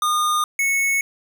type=tone pair in turn; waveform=square; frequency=1220 / 2204 Hz; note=D#6 / C#7; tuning=-34 / -11 cents; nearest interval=minor seventh; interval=1023 cents; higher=second; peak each=-18 dBFS; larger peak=neither; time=0.02-0.44 / 0.59-1.01 s; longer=neither; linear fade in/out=2 ms; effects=none